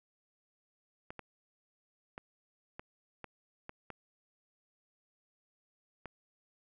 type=clicks; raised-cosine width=0.5 ms; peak=-28 dBFS; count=8; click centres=1.105 / 1.193 / 2.179 / 2.795 / 3.243 / 3.694 / 3.903 / 6.057 s; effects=none